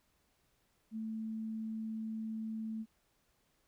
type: tone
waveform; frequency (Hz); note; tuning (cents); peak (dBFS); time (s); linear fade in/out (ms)
sine; 220.7; A3; +5; -37; 0.91-2.86; 50
effects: pink hiss -75 dBFS RMS until 3.67 s